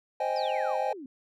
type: chord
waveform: triangle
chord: Ab major seventh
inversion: first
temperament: equal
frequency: 523.3 / 622.3 / 784 / 830.6 Hz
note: C5 / Eb5 / G5 / Ab5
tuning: 0 / 0 / 0 / 0 cents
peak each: -30 dBFS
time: 0.2-0.93 s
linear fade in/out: 5 ms
type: exponential sweep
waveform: sine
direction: down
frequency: 5300 to 247.6 Hz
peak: -39 dBFS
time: 0.36-1.06 s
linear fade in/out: 2 ms
effects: none